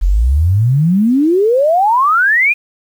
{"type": "exponential sweep", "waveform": "sine", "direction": "up", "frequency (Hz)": [41.38, 2507], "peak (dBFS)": -8, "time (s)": [0.01, 2.54], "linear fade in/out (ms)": 20, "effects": ["7-bit"]}